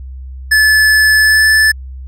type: tone with pitch glide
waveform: square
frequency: 1732 to 1746.1 Hz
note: A6 to A6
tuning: -28 to -14 cents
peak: -7 dBFS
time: 0.51-1.72 s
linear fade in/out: 10 ms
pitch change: +14 cents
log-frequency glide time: 1.21-1.46 s
effects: added 65 Hz sine -25 dBFS peak until 2.07 s + low-pass 12000 Hz 12 dB/octave